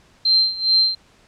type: tone with tremolo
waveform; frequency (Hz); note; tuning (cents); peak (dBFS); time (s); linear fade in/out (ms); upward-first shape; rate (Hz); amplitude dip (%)
sine; 4139; C8; -20; -11; 0.25-0.95; 5; sine; 2.4; 85
effects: pink hiss -54 dBFS RMS until 1.27 s + low-pass 7000 Hz 12 dB/octave